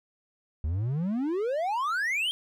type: exponential sweep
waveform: triangle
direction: up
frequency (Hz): 72.2 to 3251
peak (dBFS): -24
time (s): 0.64-2.31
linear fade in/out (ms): 0
effects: none